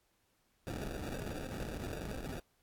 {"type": "noise with sample-and-hold", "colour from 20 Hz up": "pink", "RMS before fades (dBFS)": -41, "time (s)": [0.67, 2.4], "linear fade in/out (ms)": 0, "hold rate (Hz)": 1050, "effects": ["pink hiss -75 dBFS RMS until 2.62 s", "AAC 64 kbps"]}